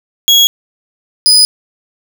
35% pulse tone pair in turn, 3322 / 4977 Hz, G#7 / D#8, 0 / 0 cents, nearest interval perfect fifth, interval 700 cents, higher second, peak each -3 dBFS, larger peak neither, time 0.28-0.47 / 1.26-1.45 s, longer neither, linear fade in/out 0 ms, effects none

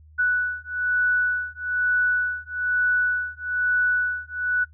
sine beating tone pair, 1480 / 1481.1 Hz, F#6 / F#6, 0 / +1 cents, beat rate 1.1 Hz, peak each -23 dBFS, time 0.18-4.65 s, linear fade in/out 20 ms, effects noise-tail reverb RT60 0.1 s tail -18 dB re dry + added 77 Hz sine -47 dBFS peak until 4.73 s

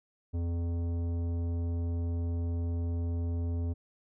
sine tone with tanh clipping, 85.1 Hz, F2, 44 cents flat, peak -31 dBFS, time 0.33-3.74 s, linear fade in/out 20 ms, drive 13 dB, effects none

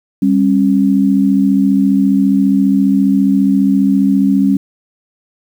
sine tone pair together, 197.55 / 272.3 Hz, G3 / C#4, +14 / -31 cents, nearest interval tritone, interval 555 cents, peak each -11 dBFS, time 0.22-4.57 s, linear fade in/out 5 ms, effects 7-bit

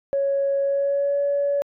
sine tone with pitch glide, 554.4 to 567.4 Hz, C#5 to C#5, 0 to +40 cents, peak -18 dBFS, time 0.13-1.62 s, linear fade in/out 0 ms, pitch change +40 cents, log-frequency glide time 0.61-1.2 s, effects tanh soft clip ceiling -14 dBFS

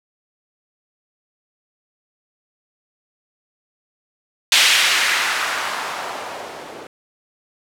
violet noise with low-pass filter sweep, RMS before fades -20 dBFS, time 4.52-6.87 s, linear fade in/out 2 ms, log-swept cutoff 3000 to 440 Hz, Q 1.3, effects none

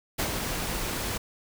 pink noise with ADSR envelope, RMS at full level -27 dBFS, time 0.18-1.18 s, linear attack 18 ms, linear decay 89 ms, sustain -4 dB, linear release 10 ms, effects none

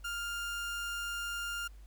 30% pulse tone, 1402 Hz, F6, 6 cents sharp, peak -33 dBFS, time 0.04-1.68 s, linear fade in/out 10 ms, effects added 50 Hz sine -49 dBFS peak until 1.86 s + pink hiss -67 dBFS RMS until 1.86 s

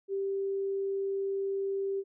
sine tone, 392 Hz, G4, in tune, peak -29 dBFS, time 0.08-2.04 s, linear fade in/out 50 ms, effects none

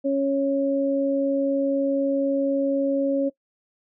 sine tone pair together, 276 / 552 Hz, C#4 / C#5, -7 / -7 cents, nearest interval octave, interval 1200 cents, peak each -22 / -22 dBFS, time 0.04-3.3 s, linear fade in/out 20 ms, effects noise-tail reverb RT60 0.1 s tail -20 dB re dry

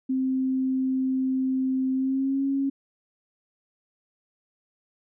sine tone with pitch glide, 261.6 to 274 Hz, C4 to C#4, 0 to -20 cents, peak -22 dBFS, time 0.09-2.7 s, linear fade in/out 10 ms, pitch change +80 cents, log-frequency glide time 1.93-2.44 s, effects none

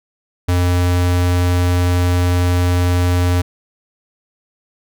square tone, 88.9 Hz, F2, 31 cents sharp, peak -13 dBFS, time 0.48-3.42 s, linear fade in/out 10 ms, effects none

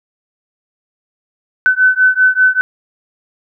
sine beating tone pair, 1510 / 1515.1 Hz, F#6 / F#6, +35 / +41 cents, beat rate 5.1 Hz, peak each -11 dBFS, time 1.66-2.61 s, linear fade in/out 0 ms, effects none

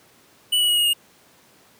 square tone with pitch steps, 2960 / 2931 / 2902 / 2874 / 2846 Hz, F#7 / F#7 / F#7 / F7 / F7, 0 / -17 / -34 / +49 / +32 cents, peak -17 dBFS, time 0.52-0.935 s, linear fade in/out 10 ms, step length 83 ms, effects pink hiss -54 dBFS RMS until 1.79 s + high-pass 150 Hz 12 dB/octave

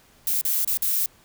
violet noise with dropouts, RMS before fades -23 dBFS, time 0.27-1.06 s, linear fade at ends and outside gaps 2 ms, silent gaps 0.413-0.45 / 0.648-0.675 / 0.773-0.821 s, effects pink hiss -56 dBFS RMS until 1.24 s

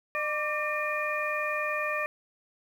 harmonic tone with a mistuned harmonic, 605 Hz, D#5, 49 cents flat, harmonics 1 / 2 / 3 / 4, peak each -33 / -33 / -33 / -33 dBFS, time 0.15-2.06 s, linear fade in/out 0 ms, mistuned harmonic 2, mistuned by -56 cents, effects 9-bit

